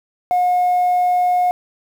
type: tone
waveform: sine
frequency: 720 Hz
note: F#5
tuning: 47 cents flat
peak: -11 dBFS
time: 0.31-1.51 s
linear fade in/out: 0 ms
effects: tanh soft clip ceiling -11 dBFS + 7-bit